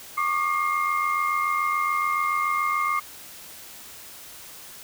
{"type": "tone cluster", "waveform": "sine", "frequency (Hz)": [1117, 1204, 2127], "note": ["C#6", "D6", "C7"], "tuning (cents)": [13, 43, 28], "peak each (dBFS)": [-27, -24, -28], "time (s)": [0.17, 3], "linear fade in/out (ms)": 10, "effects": ["white hiss -43 dBFS RMS until 4.83 s"]}